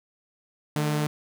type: tone pair together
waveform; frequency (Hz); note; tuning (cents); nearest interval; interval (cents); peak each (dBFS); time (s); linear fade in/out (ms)
sawtooth; 150 / 218.6; D3 / A3; +37 / -11; perfect fifth; 652; -20 / -30; 0.76-1.07; 2
effects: none